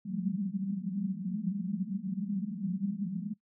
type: band-pass noise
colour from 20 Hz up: pink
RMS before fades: -34 dBFS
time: 0.05-3.34 s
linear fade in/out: 10 ms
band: 180 to 210 Hz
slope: 96 dB/octave
effects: noise-tail reverb RT60 0.1 s tail -20 dB re dry